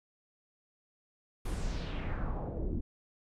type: noise with low-pass filter sweep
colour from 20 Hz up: brown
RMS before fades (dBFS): -35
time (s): 1.45-2.81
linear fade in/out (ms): 5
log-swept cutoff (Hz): 12000 to 270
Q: 2.4
effects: none